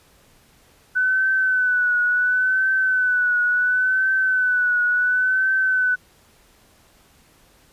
sine tone with vibrato, 1500 Hz, F#6, 23 cents sharp, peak -16 dBFS, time 0.95-5.96 s, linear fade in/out 20 ms, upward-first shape triangle, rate 0.71 Hz, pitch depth 53 cents each way, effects pink hiss -55 dBFS RMS until 7.72 s + resampled to 32000 Hz

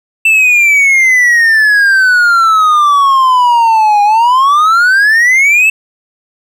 triangle exponential two-way sweep, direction down then up, 2672 to 814 to 2663 Hz, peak -3 dBFS, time 0.25-5.7 s, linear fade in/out 5 ms, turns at 4.03 s, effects none

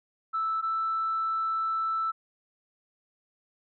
sine tone pair in turn, 1316 / 1321.8 Hz, E6 / E6, -3 / +4 cents, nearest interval unison, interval 7 cents, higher second, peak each -25 dBFS, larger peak neither, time 0.33-0.62 / 0.62-2.12 s, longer second, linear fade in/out 20 ms, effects tanh soft clip ceiling -21 dBFS

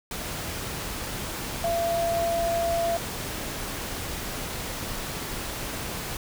sine tone in noise, 677 Hz, E5, 46 cents sharp, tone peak -23 dBFS, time 1.64-2.97 s, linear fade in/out 2 ms, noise pink, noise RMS -33 dBFS, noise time 0.11-6.17 s, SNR +7 dB, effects none

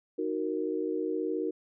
sine chord, D# minor, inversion none, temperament equal with one note detuned, 311.1 / 370 / 464.3 Hz, D#4 / F#4 / A#4, 0 / 0 / -7 cents, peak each -33 dBFS, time 0.18-1.51 s, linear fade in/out 10 ms, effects none

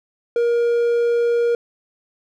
triangle tone, 472.4 Hz, A#4, 23 cents sharp, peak -13 dBFS, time 0.36-1.55 s, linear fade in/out 2 ms, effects none

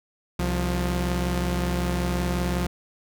sawtooth tone pair together, 65.41 / 176.96 Hz, C2 / F3, 0 / +23 cents, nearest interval octave + perfect fourth, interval 1723 cents, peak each -22 dBFS, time 0.39-2.67 s, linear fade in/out 5 ms, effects none

